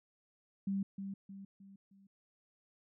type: tone with echo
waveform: sine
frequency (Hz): 196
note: G3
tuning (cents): 0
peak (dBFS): -32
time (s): 0.67-0.83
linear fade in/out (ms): 5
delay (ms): 310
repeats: 4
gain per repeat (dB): -7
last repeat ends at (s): 2.07
effects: none